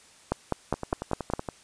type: two click trains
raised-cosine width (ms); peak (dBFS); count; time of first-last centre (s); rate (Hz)
1; -10 / -17; 6 / 9; 0.32-1.336 / 0.74-1.488; 4.92 / 10.7
effects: white hiss -55 dBFS RMS until 1.63 s + resampled to 22050 Hz